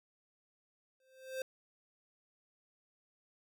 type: tone with exponential growth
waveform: square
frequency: 523.3 Hz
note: C5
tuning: in tune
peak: -35 dBFS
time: 1-1.42 s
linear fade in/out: 2 ms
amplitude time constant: 90 ms
effects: none